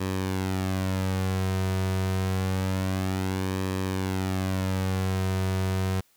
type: tone with flanger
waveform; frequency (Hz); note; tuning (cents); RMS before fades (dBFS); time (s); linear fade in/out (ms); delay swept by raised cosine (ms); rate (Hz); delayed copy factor
sawtooth; 94.5; F#2; +37; -27; 0-6.01; 10; 1.4 to 3.7; 0.27; -0.5
effects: white hiss -64 dBFS RMS until 6.16 s